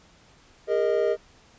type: chord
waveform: triangle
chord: Ab suspended second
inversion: none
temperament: equal with one note detuned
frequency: 405.6 / 466.2 / 622.3 Hz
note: Ab4 / Bb4 / Eb5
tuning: -41 / 0 / 0 cents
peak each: -23 dBFS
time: 0.67-1.17 s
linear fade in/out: 50 ms
effects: pink hiss -56 dBFS RMS until 1.58 s + resampled to 16000 Hz